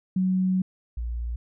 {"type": "tone pair in turn", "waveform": "sine", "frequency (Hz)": [186.2, 58.65], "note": ["F#3", "A#1"], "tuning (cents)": [11, 11], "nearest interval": "octave + minor sixth", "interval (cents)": 2000, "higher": "first", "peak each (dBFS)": [-20, -27], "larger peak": "first", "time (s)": [[0.16, 0.62], [0.97, 1.36]], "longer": "first", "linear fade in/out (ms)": 5, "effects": []}